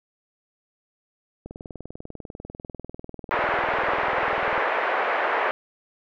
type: click train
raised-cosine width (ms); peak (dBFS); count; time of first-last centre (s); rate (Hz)
2; -23; 64; 1.46-4.579; 20.2
type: band-pass noise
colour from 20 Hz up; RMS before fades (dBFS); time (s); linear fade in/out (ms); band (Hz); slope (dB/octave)
pink; -24; 3.31-5.51; 0; 480 to 2100; 24
effects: none